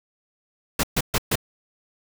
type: noise bursts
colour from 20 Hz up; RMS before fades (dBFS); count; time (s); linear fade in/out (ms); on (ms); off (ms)
pink; -21; 4; 0.79-1.356; 5; 44; 130
effects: none